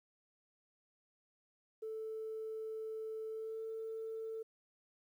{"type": "tone with pitch glide", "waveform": "sine", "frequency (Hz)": [440, 445.4], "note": ["A4", "A4"], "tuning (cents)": [0, 21], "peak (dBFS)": -39, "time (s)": [1.82, 4.43], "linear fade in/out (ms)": 10, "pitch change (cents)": 21, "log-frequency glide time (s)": [3.28, 3.63], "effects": ["tanh soft clip ceiling -36 dBFS", "12-bit"]}